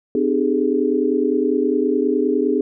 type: tone cluster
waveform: sine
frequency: 257.6 / 302.9 / 395.9 / 425.7 Hz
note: C4 / D#4 / G4 / G#4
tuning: -27 / -46 / +17 / +43 cents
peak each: -21 dBFS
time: 0.15-2.61 s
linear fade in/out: 2 ms
effects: none